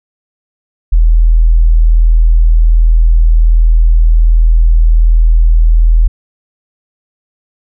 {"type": "tone", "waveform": "sine", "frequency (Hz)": 40.65, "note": "E1", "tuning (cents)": -23, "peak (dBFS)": -3, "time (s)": [0.92, 6.08], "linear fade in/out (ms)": 10, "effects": []}